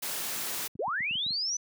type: noise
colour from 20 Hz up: white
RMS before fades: -34 dBFS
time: 0.02-0.68 s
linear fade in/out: 10 ms
type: clicks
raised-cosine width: 5 ms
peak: -30 dBFS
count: 7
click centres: 0.755 / 0.88 / 1.006 / 1.11 / 1.155 / 1.264 / 1.307 s
type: linear sweep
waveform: sine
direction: up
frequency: 338.7 to 6080 Hz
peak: -28 dBFS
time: 0.79-1.57 s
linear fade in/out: 5 ms
effects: high-pass 150 Hz 12 dB/octave